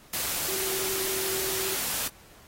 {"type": "tone in noise", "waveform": "sine", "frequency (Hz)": 382.3, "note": "G4", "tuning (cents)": -43, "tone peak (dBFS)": -34, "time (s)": [0.48, 1.75], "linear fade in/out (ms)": 5, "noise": "white", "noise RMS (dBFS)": -30, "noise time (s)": [0.13, 2.08], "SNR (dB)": -7, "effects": ["pink hiss -54 dBFS RMS until 2.47 s", "AAC 48 kbps"]}